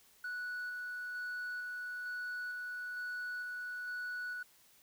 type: tone with tremolo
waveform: sine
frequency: 1475 Hz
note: F#6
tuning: 6 cents flat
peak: -35 dBFS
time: 0.24-4.43 s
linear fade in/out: 5 ms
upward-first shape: square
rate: 1.1 Hz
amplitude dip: 25%
effects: tanh soft clip ceiling -37 dBFS + white hiss -65 dBFS RMS until 4.82 s